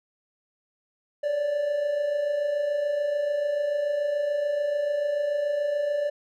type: tone pair together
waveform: triangle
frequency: 558.1 / 585 Hz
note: C#5 / D5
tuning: +12 / -7 cents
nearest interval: minor second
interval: 81 cents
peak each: -31 / -22 dBFS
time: 1.23-6.1 s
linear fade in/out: 10 ms
effects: none